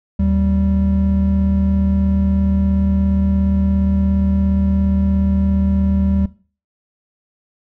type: tone pair together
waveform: triangle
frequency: 77.2 / 194.53 Hz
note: D#2 / G3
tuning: -13 / -13 cents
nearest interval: octave + major third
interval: 1600 cents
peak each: -14 dBFS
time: 0.19-6.26 s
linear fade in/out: 5 ms
effects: noise-tail reverb RT60 0.4 s tail -19 dB re dry